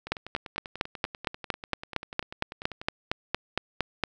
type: two click trains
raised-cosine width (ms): 0.3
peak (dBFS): -9 / -22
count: 18 / 29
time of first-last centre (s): 0.12-4.037 / 0.07-2.815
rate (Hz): 4.34 / 10.2
effects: none